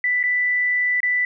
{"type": "tone with dropouts", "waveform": "sine", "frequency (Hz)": 1982, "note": "B6", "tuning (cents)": 6, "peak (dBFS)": -17, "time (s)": [0.04, 1.25], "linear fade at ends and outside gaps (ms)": 2, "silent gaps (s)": [[0.23, 0.237], [1.004, 1.031]], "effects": []}